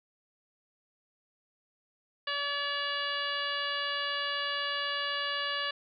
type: harmonic tone with a mistuned harmonic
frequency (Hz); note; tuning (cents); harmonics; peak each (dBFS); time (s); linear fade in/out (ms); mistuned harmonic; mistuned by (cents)
572; D5; -46; 1 / 2 / 3 / 4 / 5 / 6 / 7 / 8; -41 / -37 / -35 / -46 / -36 / -40 / -43 / -43; 2.27-5.71; 5; 8; +23
effects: none